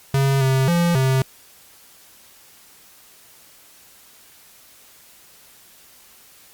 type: tone with pitch steps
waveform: square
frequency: 136.7 / 132.7 / 171.9 / 132.2 Hz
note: C#3 / C3 / F3 / C3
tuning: -24 / +25 / -27 / +18 cents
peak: -16 dBFS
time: 0.14-1.22 s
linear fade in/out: 2 ms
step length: 270 ms
effects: white hiss -49 dBFS RMS until 6.53 s + Opus 48 kbps